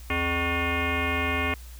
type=tone with frequency modulation; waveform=sine; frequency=1108.7 Hz; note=C#6; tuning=in tune; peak=-23 dBFS; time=0.1-1.54 s; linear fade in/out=2 ms; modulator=343 Hz; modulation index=4.4; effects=added 60 Hz sine -40 dBFS peak until 1.79 s + white hiss -51 dBFS RMS until 1.79 s